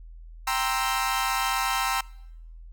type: chord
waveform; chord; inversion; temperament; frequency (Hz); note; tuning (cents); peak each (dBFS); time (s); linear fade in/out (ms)
sawtooth; C dominant seventh; second; equal; 784 / 932.3 / 1046.5 / 1318.5; G5 / Bb5 / C6 / E6; 0 / 0 / 0 / 0; -26; 0.47-2.01; 5
effects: noise-tail reverb RT60 0.9 s tail -25 dB re dry + added 41 Hz sine -41 dBFS peak until 2.72 s